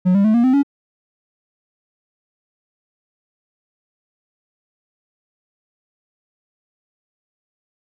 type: tone with pitch steps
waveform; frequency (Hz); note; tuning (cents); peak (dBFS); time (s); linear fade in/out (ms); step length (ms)
triangle; 182.4 / 198.91 / 216.9 / 236.5 / 258 / 281.3; F#3 / G3 / A3 / A#3 / C4 / C#4; -24 / +26 / -25 / +25 / -24 / +26; -9; 0.05-0.632; 20; 97
effects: none